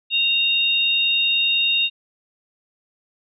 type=tone pair together; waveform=sine; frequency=2778 / 3708 Hz; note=F7 / A#7; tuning=-10 / -10 cents; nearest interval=perfect fourth; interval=500 cents; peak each=-19 dBFS; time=0.1-1.9 s; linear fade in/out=50 ms; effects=none